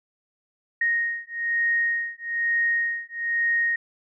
sine beating tone pair, 1864.7 / 1865.8 Hz, A#6 / A#6, 0 / +1 cents, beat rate 1.1 Hz, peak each -25 dBFS, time 0.81-3.76 s, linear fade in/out 5 ms, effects none

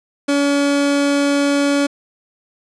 30% pulse tone, 283.8 Hz, C#4, 41 cents sharp, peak -11 dBFS, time 0.28-1.87 s, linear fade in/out 10 ms, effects resampled to 22050 Hz + 8-bit

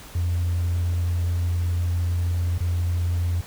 triangle tone with dropouts, 86.8 Hz, F2, 10 cents flat, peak -17 dBFS, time 0.15-3.41 s, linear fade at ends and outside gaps 5 ms, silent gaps 2.58-2.605 s, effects tanh soft clip ceiling -17 dBFS + pink hiss -43 dBFS RMS until 3.46 s

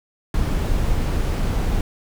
brown noise, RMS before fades -20 dBFS, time 0.34-1.81 s, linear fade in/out 2 ms, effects none

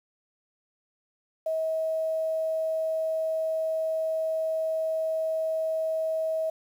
sine tone, 640 Hz, D#5, 49 cents sharp, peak -25 dBFS, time 1.46-6.5 s, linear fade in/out 5 ms, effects 9-bit

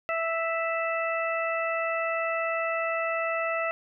harmonic tone, 659.3 Hz, E5, in tune, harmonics 1 / 2 / 3 / 4, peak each -29 / -31 / -33 / -34 dBFS, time 0.09-3.71 s, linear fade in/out 0 ms, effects none

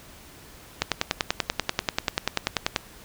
click train, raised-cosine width 0.2 ms, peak -4 dBFS, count 21, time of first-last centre 0.82-2.762 s, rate 10.3 Hz, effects pink hiss -48 dBFS RMS until 3.04 s

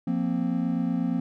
triangle chord, F suspended fourth, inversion none, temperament equal, 174.61 / 233.1 / 261.6 Hz, F3 / Bb3 / C4, 0 / 0 / 0 cents, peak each -26 dBFS, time 0.07-1.2 s, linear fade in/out 5 ms, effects none

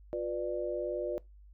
sine chord, B diminished, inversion second, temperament just, 355.6 / 493.9 / 592.7 Hz, F4 / B4 / D5, +31 / 0 / +16 cents, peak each -36 / -37 / -35 dBFS, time 0.13-1.18 s, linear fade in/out 0 ms, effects noise-tail reverb RT60 0.2 s tail -22 dB re dry + added 50 Hz sine -52 dBFS peak until 1.53 s

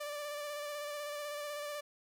sawtooth tone with vibrato, 587.3 Hz, D5, in tune, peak -35 dBFS, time 0-1.81 s, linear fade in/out 10 ms, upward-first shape square, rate 16 Hz, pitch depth 19 cents each way, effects none

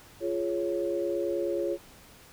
sine chord, Db major, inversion first, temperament just, 346.5 / 415.8 / 554.4 Hz, F4 / Ab4 / Db5, -14 / +2 / 0 cents, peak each -30 / -33 / -31 dBFS, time 0.2-1.78 s, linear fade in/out 50 ms, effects pink hiss -53 dBFS RMS until 2.32 s

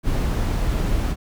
brown noise, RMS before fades -21 dBFS, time 0.03-1.16 s, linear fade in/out 50 ms, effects none

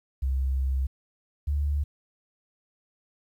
sine tone pair in turn, 66.2 / 72.52 Hz, C2 / D2, +21 / -21 cents, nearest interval major second, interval 158 cents, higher second, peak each -23 dBFS, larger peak neither, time 0.22-0.87 / 1.47-1.84 s, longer first, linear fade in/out 10 ms, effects 10-bit

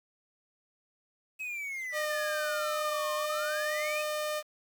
triangle exponential two-way sweep, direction down then up, 2580 to 1056 to 2580 Hz, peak -33 dBFS, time 1.39-4.03 s, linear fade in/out 20 ms, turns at 3.14 s
sawtooth tone, 606 Hz, D#5, 46 cents flat, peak -27 dBFS, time 1.92-4.43 s, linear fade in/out 50 ms
effects 9-bit

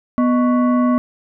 sine tone with frequency modulation, 246.9 Hz, B3, in tune, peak -12 dBFS, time 0.18-0.98 s, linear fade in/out 0 ms, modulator 866 Hz, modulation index 0.62, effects none

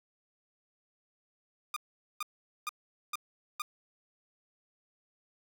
sawtooth tone bursts, 1216 Hz, D#6, 40 cents flat, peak -29 dBFS, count 5, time 1.74-3.62 s, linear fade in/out 2 ms, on 24 ms, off 440 ms, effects 11-bit

